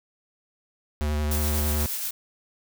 square tone with vibrato, 74.9 Hz, D2, 35 cents sharp, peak -24 dBFS, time 1.01-1.86 s, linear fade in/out 0 ms, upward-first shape sine, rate 11 Hz, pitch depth 21 cents each way
blue noise with tremolo, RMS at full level -29 dBFS, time 1.31-2.11 s, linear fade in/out 5 ms, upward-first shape sine, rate 8.4 Hz, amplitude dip 30%
effects none

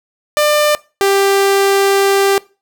sawtooth tone pair in turn, 597 / 394.3 Hz, D5 / G4, +28 / +10 cents, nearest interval perfect fifth, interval 718 cents, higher first, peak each -6 dBFS, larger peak neither, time 0.37-0.75 / 1.01-2.38 s, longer second, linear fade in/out 0 ms, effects noise-tail reverb RT60 0.3 s tail -21 dB re dry

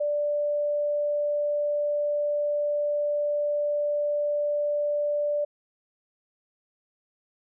sine tone, 587.3 Hz, D5, in tune, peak -23 dBFS, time 0-5.45 s, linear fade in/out 10 ms, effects none

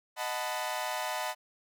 sawtooth chord, B dominant seventh, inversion first, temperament equal with one note detuned, 622.3 / 740 / 880 / 999.2 Hz, D#5 / F#5 / A5 / B5, 0 / 0 / 0 / +20 cents, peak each -34 dBFS, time 0.16-1.35 s, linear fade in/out 50 ms, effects none

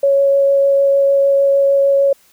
sine tone with vibrato, 554.4 Hz, C#5, in tune, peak -9 dBFS, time 0.03-2.13 s, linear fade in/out 5 ms, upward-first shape triangle, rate 6.6 Hz, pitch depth 8 cents each way, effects white hiss -52 dBFS RMS until 2.32 s

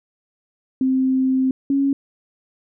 sine tone pair in turn, 261.6 / 276.2 Hz, C4 / C#4, 0 / -6 cents, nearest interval minor second, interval 94 cents, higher second, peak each -15 dBFS, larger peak neither, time 0.81-1.51 / 1.7-1.93 s, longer first, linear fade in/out 2 ms, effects none

